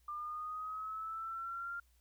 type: linear sweep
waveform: sine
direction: up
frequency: 1193 to 1396.9 Hz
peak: -39 dBFS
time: 0.08-1.8 s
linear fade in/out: 5 ms
effects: added 60 Hz sine -67 dBFS peak until 2 s + white hiss -75 dBFS RMS until 2 s